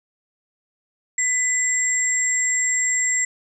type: tone pair together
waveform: sine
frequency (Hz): 2000 / 7521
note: B6 / A#8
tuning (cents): +21 / +14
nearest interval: octave + major seventh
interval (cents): 2293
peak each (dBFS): -22 / -20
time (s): 1.18-3.25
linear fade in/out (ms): 5
effects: none

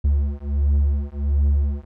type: beating tone pair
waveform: triangle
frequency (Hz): 70.6 / 72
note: C#2 / D2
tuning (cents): +32 / -34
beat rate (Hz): 1.4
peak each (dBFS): -18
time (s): 0.04-1.85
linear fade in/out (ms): 10
effects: none

